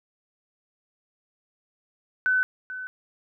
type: tone with echo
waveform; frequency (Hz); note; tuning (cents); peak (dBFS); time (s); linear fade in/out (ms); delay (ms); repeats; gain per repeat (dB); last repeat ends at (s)
sine; 1510; F#6; +35; -19; 2.26-2.43; 0; 440; 1; -13; 2.87
effects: none